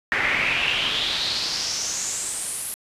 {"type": "noise with band-pass filter sweep", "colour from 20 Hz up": "brown", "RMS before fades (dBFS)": -25, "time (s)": [0.12, 2.74], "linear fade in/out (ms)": 0, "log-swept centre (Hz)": [1900, 11000], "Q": 5, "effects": ["resampled to 32000 Hz"]}